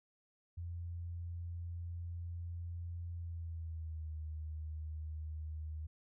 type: tone with pitch glide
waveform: sine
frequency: 85.8 to 77.78 Hz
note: F2 to D#2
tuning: -30 to 0 cents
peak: -40 dBFS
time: 0.57-5.87 s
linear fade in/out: 10 ms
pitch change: -170 cents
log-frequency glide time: 3.14-4.15 s
effects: none